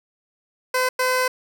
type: tone bursts at uneven times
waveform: 15% pulse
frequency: 510 Hz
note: C5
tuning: 44 cents flat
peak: -12 dBFS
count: 2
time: 0.74-0.89 / 0.99-1.28 s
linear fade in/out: 5 ms
effects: none